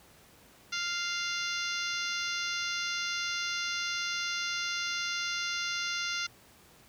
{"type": "harmonic tone", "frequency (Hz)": 697, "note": "F5", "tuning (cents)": -4, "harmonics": [2, 3, 4, 5, 6, 7, 8, 9], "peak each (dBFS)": [-36, -38, -39, -40, -41, -41, -42, -43], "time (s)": [0.72, 6.27], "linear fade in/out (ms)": 10, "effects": ["pink hiss -58 dBFS RMS until 6.88 s", "high-pass 60 Hz 12 dB/octave"]}